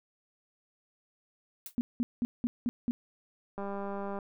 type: noise with exponential decay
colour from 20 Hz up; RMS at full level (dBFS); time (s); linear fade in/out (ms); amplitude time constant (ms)
blue; -38; 1.66-1.75; 1; 19
type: tone bursts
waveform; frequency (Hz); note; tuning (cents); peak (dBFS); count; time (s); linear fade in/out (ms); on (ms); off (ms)
sine; 240.1; B3; -49; -26; 6; 1.78-2.91; 0; 30; 190
type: click train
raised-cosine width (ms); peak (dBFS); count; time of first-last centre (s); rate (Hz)
1; -25; 122; 3.58-4.188; 199
effects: none